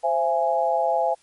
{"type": "chord", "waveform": "sine", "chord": "C augmented", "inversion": "none", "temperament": "equal with one note detuned", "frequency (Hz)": [523.3, 672.7, 830.6], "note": ["C5", "E5", "G#5"], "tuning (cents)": [0, 35, 0], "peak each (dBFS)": [-25, -22, -23], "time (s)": [0.03, 1.15], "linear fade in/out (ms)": 20, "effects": ["white hiss -59 dBFS RMS until 1.22 s", "MP3 48 kbps"]}